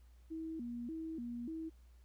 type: tone with vibrato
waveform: sine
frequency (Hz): 277.2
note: C#4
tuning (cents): 0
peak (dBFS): -40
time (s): 0.3-1.7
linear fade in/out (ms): 20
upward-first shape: square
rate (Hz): 1.7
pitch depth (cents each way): 260
effects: added 60 Hz sine -58 dBFS peak until 2.04 s + pink hiss -75 dBFS RMS until 2.04 s